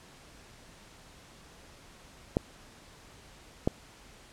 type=clicks; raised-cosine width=2 ms; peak=-11 dBFS; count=2; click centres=2.369 / 3.675 s; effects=pink hiss -54 dBFS RMS until 4.32 s + low-pass 9000 Hz 12 dB/octave